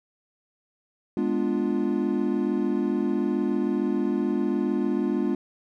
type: chord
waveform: triangle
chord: G# diminished seventh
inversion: none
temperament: equal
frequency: 207.7 / 246.9 / 293.7 / 349.2 Hz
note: G#3 / B3 / D4 / F4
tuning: 0 / 0 / 0 / 0 cents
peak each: -26 dBFS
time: 1.17-5.35 s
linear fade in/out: 2 ms
effects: none

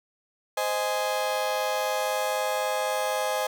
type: chord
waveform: 35% pulse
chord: Ab major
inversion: first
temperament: just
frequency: 519.1 / 623 / 830.6 Hz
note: C5 / Eb5 / Ab5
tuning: -14 / +2 / 0 cents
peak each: -28 dBFS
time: 0.57-3.47 s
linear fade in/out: 5 ms
effects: none

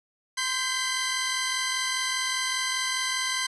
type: tone cluster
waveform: 15% pulse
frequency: 1033 / 1572 / 2026 Hz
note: C6 / G6 / B6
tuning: -22 / +4 / +44 cents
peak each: -24 dBFS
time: 0.37-3.47 s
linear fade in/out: 10 ms
effects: resampled to 24000 Hz

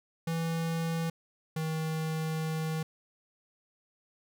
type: tone pair in turn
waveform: square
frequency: 164.81 / 158.74 Hz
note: E3 / D#3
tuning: 0 / +35 cents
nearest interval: minor second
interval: 65 cents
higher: first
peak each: -30 / -31 dBFS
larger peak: first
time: 0.27-1.1 / 1.56-2.83 s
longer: second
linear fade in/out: 5 ms
effects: none

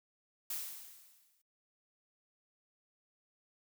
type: noise with exponential decay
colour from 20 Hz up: blue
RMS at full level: -37 dBFS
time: 0.5-1.42 s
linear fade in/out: 5 ms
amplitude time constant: 200 ms
effects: noise-tail reverb RT60 0.1 s tail -21 dB re dry

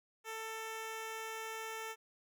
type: tone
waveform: 10% pulse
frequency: 444.3 Hz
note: A4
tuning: 17 cents sharp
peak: -33 dBFS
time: 0.24-1.96 s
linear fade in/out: 50 ms
effects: none

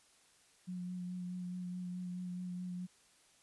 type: tone with vibrato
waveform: sine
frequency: 180 Hz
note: F#3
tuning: 47 cents flat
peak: -39 dBFS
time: 0.67-2.87 s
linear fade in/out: 20 ms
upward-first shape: sine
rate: 4.7 Hz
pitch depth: 17 cents each way
effects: white hiss -67 dBFS RMS until 3.42 s + resampled to 24000 Hz

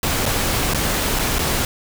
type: noise with dropouts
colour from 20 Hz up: pink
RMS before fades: -20 dBFS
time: 0.03-1.65 s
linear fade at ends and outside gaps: 1 ms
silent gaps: 0.256-0.262 / 0.736-0.746 / 1.189-1.193 / 1.385-1.391 s
effects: none

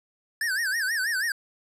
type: tone with vibrato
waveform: square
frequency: 1678 Hz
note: G#6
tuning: 17 cents sharp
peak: -25 dBFS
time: 0.41-1.32 s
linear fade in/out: 2 ms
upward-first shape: sine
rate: 6.2 Hz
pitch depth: 200 cents each way
effects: resampled to 32000 Hz + 10-bit

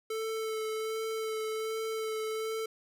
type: tone with vibrato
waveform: square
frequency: 440 Hz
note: A4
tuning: in tune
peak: -33 dBFS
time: 0.1-2.66 s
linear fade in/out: 5 ms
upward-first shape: sine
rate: 1.3 Hz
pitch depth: 14 cents each way
effects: none

